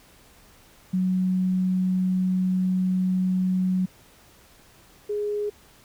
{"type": "tone pair in turn", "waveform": "sine", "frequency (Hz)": [185, 415.3], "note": ["F#3", "G#4"], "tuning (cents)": [0, 0], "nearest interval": "octave + major second", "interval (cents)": 1400, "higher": "second", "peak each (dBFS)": [-20, -24], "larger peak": "first", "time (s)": [[0.93, 3.86], [5.09, 5.5]], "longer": "first", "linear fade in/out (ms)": 10, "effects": ["pink hiss -54 dBFS RMS until 5.84 s"]}